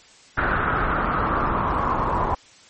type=noise with low-pass filter sweep; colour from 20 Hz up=pink; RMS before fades=-22 dBFS; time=0.37-2.35 s; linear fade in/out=10 ms; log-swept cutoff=1500 to 980 Hz; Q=4.7; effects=white hiss -50 dBFS RMS until 2.69 s + MP3 32 kbps